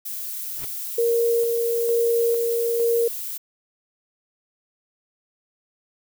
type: noise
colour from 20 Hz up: violet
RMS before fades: -31 dBFS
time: 0.05-3.38 s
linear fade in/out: 10 ms
type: noise with exponential growth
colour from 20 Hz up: pink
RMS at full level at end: -35 dBFS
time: 0.48-0.65 s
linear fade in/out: 2 ms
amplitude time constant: 36 ms
type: tone with tremolo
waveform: sine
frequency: 466.2 Hz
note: A#4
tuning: in tune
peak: -17 dBFS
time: 0.98-3.08 s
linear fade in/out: 5 ms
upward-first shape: square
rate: 1.1 Hz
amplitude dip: 30%
effects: none